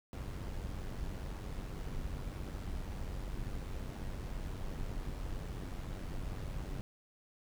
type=noise with amplitude modulation; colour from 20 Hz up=brown; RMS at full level=-38 dBFS; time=0.13-6.81 s; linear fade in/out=0 ms; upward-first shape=sine; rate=94.7 Hz; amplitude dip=50%; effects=none